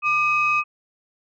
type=tone pair together; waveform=sine; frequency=1199 / 2539 Hz; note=D6 / D#7; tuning=+36 / +34 cents; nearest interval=octave + minor second; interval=1298 cents; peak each=-19 dBFS; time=0.02-0.64 s; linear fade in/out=50 ms; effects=tanh soft clip ceiling -11 dBFS